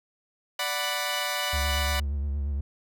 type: chord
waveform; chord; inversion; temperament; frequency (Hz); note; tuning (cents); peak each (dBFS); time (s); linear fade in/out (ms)
10% pulse; B minor; first; equal; 587.3 / 740 / 987.8; D5 / F#5 / B5; 0 / 0 / 0; -23; 0.59-2; 5
type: tone with vibrato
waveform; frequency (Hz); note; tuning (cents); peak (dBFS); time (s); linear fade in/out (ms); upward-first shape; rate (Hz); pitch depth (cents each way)
triangle; 71; C#2; +42; -24; 1.53-2.61; 5; sine; 8.6; 60
effects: none